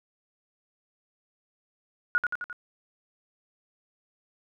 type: tone with echo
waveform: sine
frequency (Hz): 1449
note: F#6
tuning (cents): -37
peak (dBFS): -19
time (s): 2.15-2.18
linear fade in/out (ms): 0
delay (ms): 87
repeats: 4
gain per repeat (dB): -4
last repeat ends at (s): 2.528
effects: none